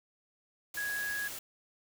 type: tone in noise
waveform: sine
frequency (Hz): 1661.2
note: G#6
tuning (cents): 0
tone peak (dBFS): -33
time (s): 0.77-1.28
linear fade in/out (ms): 5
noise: white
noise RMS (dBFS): -42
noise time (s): 0.74-1.39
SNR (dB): +6
effects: none